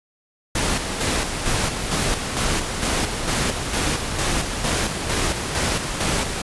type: noise with tremolo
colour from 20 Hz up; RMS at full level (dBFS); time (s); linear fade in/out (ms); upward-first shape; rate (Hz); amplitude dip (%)
pink; -21; 0.55-6.42; 5; square; 2.2; 45
effects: resampled to 24000 Hz